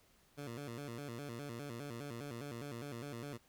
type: tone with vibrato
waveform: 15% pulse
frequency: 129.9 Hz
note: C3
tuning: 12 cents flat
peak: -37 dBFS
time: 0.37-3.38 s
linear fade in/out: 20 ms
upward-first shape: square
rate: 4.9 Hz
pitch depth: 180 cents each way
effects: pink hiss -69 dBFS RMS until 3.48 s